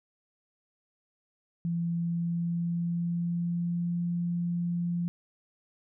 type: tone with pitch glide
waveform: sine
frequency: 169.6 to 172.96 Hz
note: E3 to F3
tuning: +50 to -16 cents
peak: -27 dBFS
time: 1.65-5.08 s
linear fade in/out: 0 ms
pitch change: +34 cents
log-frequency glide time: 1.95-3.99 s
effects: none